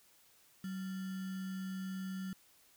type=tone with sample-and-hold; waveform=sine; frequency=189.1 Hz; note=F#3; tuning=38 cents sharp; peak=-38 dBFS; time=0.64-2.33 s; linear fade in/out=2 ms; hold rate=1575 Hz; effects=white hiss -66 dBFS RMS until 2.76 s